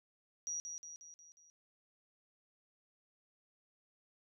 sine tone with echo, 5770 Hz, F#8, 44 cents flat, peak -37 dBFS, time 0.47-0.6 s, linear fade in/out 0 ms, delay 180 ms, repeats 5, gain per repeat -5 dB, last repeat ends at 1.5 s, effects none

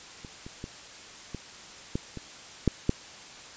clicks, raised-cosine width 3 ms, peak -29 / -28 / -23 / -22 / -15 / -24 / -8 / -9 dBFS, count 8, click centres 0.248 / 0.465 / 0.641 / 1.347 / 1.955 / 2.173 / 2.677 / 2.894 s, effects white hiss -46 dBFS RMS until 3.56 s + resampled to 16000 Hz

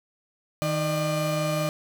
35% pulse tone pair together, 156.54 / 601 Hz, D#3 / D5, +11 / +40 cents, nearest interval octave + major seventh, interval 2329 cents, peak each -25 dBFS, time 0.62-1.69 s, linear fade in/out 0 ms, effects none

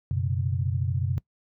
sine chord, F# suspended fourth, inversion none, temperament equal with one note detuned, 92.5 / 123.47 / 137.48 Hz, F#2 / B2 / C#3, 0 / 0 / -14 cents, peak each -26 / -28 / -30 dBFS, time 0.11-1.18 s, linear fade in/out 0 ms, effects noise-tail reverb RT60 0.1 s tail -22 dB re dry + high-pass 60 Hz 12 dB/octave

